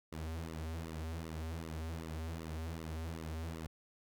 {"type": "tone with flanger", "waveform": "sawtooth", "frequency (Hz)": 80.7, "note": "E2", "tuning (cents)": -36, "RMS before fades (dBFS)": -42, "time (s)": [0.12, 3.67], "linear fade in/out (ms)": 5, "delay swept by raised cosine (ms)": [1.2, 6.4], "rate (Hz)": 2.6, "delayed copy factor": -1, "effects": []}